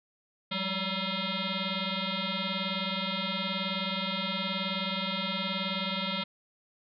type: tone with frequency modulation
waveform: sine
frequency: 1724 Hz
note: A6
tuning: 36 cents flat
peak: -29 dBFS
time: 0.51-6.24 s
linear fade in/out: 10 ms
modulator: 381 Hz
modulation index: 5.8
effects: none